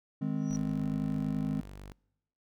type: chord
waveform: triangle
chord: Ab major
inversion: second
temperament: just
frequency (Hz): 155.74 / 207.7 / 259.6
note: Eb3 / Ab3 / C4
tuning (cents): +2 / 0 / -13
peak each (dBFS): -32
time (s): 0.21-1.61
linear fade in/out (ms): 10
type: tone with exponential growth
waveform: sine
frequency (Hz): 5840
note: F#8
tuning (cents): -24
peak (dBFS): -39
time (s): 0.36-0.56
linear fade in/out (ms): 0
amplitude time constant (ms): 43
type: tone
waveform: sawtooth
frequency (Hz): 49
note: G1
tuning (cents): 0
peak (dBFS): -40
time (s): 0.5-1.92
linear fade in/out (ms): 0
effects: noise-tail reverb RT60 0.9 s tail -25 dB re dry